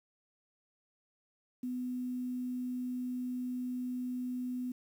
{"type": "tone with quantisation", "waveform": "sine", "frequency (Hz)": 250, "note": "B3", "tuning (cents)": 21, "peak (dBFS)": -34, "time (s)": [1.63, 4.72], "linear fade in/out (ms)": 5, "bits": 10, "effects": []}